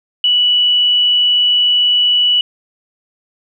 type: tone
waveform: sine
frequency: 2951 Hz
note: F#7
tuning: 5 cents flat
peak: -9 dBFS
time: 0.24-2.41 s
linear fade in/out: 2 ms
effects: none